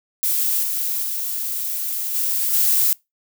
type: noise with level steps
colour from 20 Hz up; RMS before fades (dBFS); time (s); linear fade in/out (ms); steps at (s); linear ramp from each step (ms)
violet; -20 / -23 / -25 / -21 / -17; 0.23-2.93; 0; 0.63 / 1.03 / 2.14 / 2.53; 5
effects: noise-tail reverb RT60 0.2 s tail -24 dB re dry